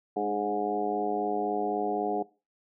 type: harmonic tone with a mistuned harmonic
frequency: 103.8 Hz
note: G#2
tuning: in tune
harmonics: 2 / 3 / 4 / 5 / 6 / 7 / 8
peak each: -38 / -35 / -31 / -40 / -41 / -30 / -39 dBFS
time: 0.16-2.23 s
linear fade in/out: 10 ms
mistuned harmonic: 3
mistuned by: -24 cents
effects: noise-tail reverb RT60 0.3 s tail -20 dB re dry

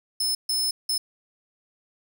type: tone bursts at uneven times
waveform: sawtooth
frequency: 5230 Hz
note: E8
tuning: 15 cents flat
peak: -20 dBFS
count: 3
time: 0.2-0.35 / 0.49-0.71 / 0.89-0.98 s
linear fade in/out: 5 ms
effects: none

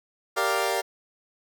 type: chord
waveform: 20% pulse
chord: G minor seventh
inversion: none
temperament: equal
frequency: 392 / 466.2 / 587.3 / 698.5 Hz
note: G4 / Bb4 / D5 / F5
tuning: 0 / 0 / 0 / 0 cents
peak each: -24 dBFS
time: 0.36-0.82 s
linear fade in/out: 20 ms
effects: none

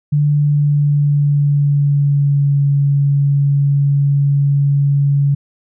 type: tone with pitch glide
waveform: sine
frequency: 146.83 to 141.26 Hz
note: D3 to C#3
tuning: 0 to +33 cents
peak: -10 dBFS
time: 0.12-5.35 s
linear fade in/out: 10 ms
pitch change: -67 cents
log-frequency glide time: 0.27-2.62 s
effects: none

